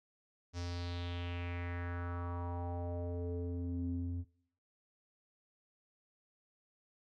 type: tone with low-pass filter sweep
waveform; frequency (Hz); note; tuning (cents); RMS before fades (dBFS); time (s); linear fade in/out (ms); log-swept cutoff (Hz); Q
square; 87.31; F2; 0; -39; 0.53-4.25; 50; 5800 to 190; 3.5
effects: noise-tail reverb RT60 0.6 s tail -20 dB re dry